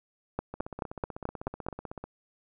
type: two click trains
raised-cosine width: 1 ms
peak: -16 / -24 dBFS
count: 7 / 25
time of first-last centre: 0.39-1.686 / 0.54-2.04 s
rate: 4.63 / 16 Hz
effects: none